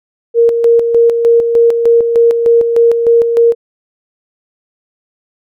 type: tone with tremolo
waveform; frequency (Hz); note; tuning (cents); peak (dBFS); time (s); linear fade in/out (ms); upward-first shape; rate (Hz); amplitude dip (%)
sine; 466.2; A#4; 0; -4; 0.34-3.55; 50; square; 3.3; 50
effects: none